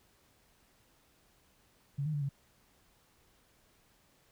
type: tone with pitch steps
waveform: sine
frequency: 140.8 / 153.8 / 145.6 / 139 Hz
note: C#3 / D#3 / D3 / C#3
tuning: +27 / -20 / -15 / +5 cents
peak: -31 dBFS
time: 1.98-2.292 s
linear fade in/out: 10 ms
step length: 78 ms
effects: pink hiss -68 dBFS RMS until 4.31 s

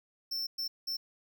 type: tone bursts at uneven times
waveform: square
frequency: 5370 Hz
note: E8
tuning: 31 cents sharp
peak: -33 dBFS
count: 3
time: 0.31-0.47 / 0.58-0.68 / 0.87-0.97 s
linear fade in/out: 10 ms
effects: none

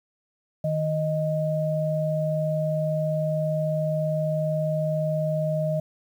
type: tone pair together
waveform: sine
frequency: 155.8 / 622.3 Hz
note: D#3 / D#5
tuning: +3 / 0 cents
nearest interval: 2 octaves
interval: 2397 cents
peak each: -25 dBFS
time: 0.64-5.8 s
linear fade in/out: 5 ms
effects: 9-bit

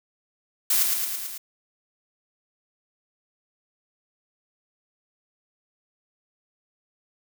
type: noise with echo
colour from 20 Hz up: blue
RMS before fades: -21 dBFS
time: 0.7-0.83 s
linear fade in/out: 5 ms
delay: 110 ms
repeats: 5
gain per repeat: -3 dB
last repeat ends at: 1.38 s
effects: none

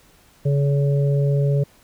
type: harmonic tone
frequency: 141.1 Hz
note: C#3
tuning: 31 cents sharp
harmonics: 1 / 3 / 4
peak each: -16 / -26 / -28 dBFS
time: 0.45-1.64 s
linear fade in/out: 10 ms
effects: pink hiss -54 dBFS RMS until 1.83 s

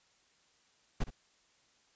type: noise with echo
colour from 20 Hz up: brown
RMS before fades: -28 dBFS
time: 1-1.04 s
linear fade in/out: 10 ms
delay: 65 ms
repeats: 1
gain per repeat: -14 dB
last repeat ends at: 1.105 s
effects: white hiss -69 dBFS RMS until 1.95 s + resampled to 16000 Hz

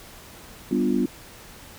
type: chord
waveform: sine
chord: G dominant seventh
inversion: none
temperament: equal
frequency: 196 / 246.9 / 293.7 / 349.2 Hz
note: G3 / B3 / D4 / F4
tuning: 0 / 0 / 0 / 0 cents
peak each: -26 / -23 / -26 / -26 dBFS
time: 0.71-1.06 s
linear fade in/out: 5 ms
effects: pink hiss -45 dBFS RMS until 1.78 s

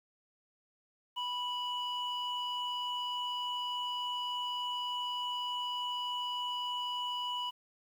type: tone pair together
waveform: sine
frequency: 983.8 / 2948 Hz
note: B5 / F#7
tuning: -7 / -7 cents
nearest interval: octave + perfect fifth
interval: 1900 cents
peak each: -35 / -35 dBFS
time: 1.16-7.51 s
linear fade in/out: 20 ms
effects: tanh soft clip ceiling -29 dBFS + 10-bit

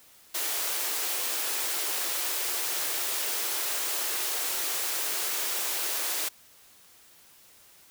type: high-pass noise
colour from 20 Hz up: white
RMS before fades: -30 dBFS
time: 0.34-6.29 s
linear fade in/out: 10 ms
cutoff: 310 Hz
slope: 48 dB/octave
effects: white hiss -56 dBFS RMS until 7.9 s

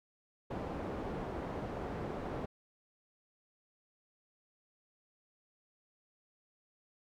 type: low-pass noise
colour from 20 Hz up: white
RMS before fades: -40 dBFS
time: 0.5-2.46 s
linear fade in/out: 10 ms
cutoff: 600 Hz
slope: 12 dB/octave
effects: none

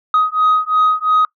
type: beating tone pair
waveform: sine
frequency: 1254 / 1256.9 Hz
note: D#6 / D#6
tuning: +13 / +17 cents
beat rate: 2.9 Hz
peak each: -13 dBFS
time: 0.14-1.25 s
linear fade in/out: 2 ms
effects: noise-tail reverb RT60 0.1 s tail -24 dB re dry + tanh soft clip ceiling -7 dBFS

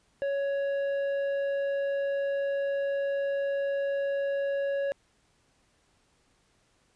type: tone with tanh clipping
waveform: triangle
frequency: 557 Hz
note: C#5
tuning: 8 cents sharp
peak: -28 dBFS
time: 0.22-4.92 s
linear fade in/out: 0 ms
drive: 12 dB
effects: pink hiss -68 dBFS RMS until 6.95 s + resampled to 22050 Hz

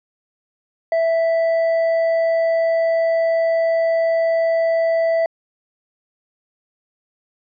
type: tone with hard clipping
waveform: sine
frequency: 659.3 Hz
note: E5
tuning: in tune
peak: -16 dBFS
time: 0.92-5.26 s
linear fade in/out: 2 ms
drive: 4 dB
effects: resampled to 11025 Hz

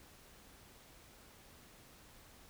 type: silence
effects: pink hiss -60 dBFS RMS until 2.49 s

